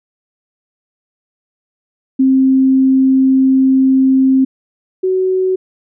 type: tone pair in turn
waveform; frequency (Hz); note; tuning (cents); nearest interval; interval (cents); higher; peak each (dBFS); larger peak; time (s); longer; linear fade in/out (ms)
sine; 264.4 / 373.9; C4 / F#4; +18 / +18; tritone; 600; second; -7 / -11; first; 2.19-4.45 / 5.03-5.56; first; 10
effects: none